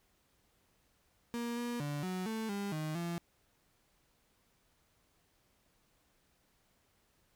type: tone with pitch steps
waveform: 35% pulse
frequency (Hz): 236.4 / 239.5 / 145.6 / 184.4 / 221.6 / 200.9 / 155 / 170.8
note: A#3 / A#3 / D3 / F#3 / A3 / G3 / D#3 / F3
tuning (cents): +24 / +47 / -15 / -6 / +13 / +43 / -6 / -38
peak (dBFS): -34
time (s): 1.34-3.18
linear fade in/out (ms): 0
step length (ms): 230
effects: pink hiss -73 dBFS RMS until 7.35 s